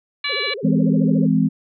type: harmonic tone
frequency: 575 Hz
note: D5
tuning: 37 cents flat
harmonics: 2 / 3 / 4 / 5 / 6 / 7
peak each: -32 / -30 / -24 / -30 / -33 / -25 dBFS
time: 0.24-0.54 s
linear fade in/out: 5 ms
type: tone with vibrato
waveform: sine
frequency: 466.2 Hz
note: A#4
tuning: in tune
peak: -27 dBFS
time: 0.29-1.27 s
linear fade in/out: 10 ms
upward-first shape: sine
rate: 14 Hz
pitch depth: 300 cents each way
type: chord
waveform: sine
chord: E augmented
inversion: none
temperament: just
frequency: 164.81 / 206 / 257.5 Hz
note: E3 / G#3 / B#3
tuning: 0 / -14 / -28 cents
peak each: -18 dBFS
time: 0.63-1.49 s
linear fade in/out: 20 ms
effects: none